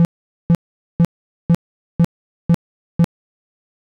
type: tone bursts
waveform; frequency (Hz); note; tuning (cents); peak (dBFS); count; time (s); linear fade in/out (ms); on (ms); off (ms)
triangle; 169.2; E3; +45; -6; 7; 0-3.043; 0; 49; 450
effects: none